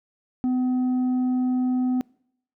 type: tone with tanh clipping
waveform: sine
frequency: 253 Hz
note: B3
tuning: 42 cents sharp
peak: -21 dBFS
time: 0.44-2.01 s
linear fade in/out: 0 ms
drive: 4 dB
effects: noise-tail reverb RT60 0.7 s tail -25 dB re dry